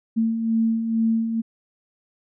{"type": "beating tone pair", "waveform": "sine", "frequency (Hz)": [223.7, 225.9], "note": ["A3", "A3"], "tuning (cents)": [29, 46], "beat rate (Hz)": 2.2, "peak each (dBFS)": [-28, -19], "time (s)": [0.16, 1.42], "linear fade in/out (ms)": 20, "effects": []}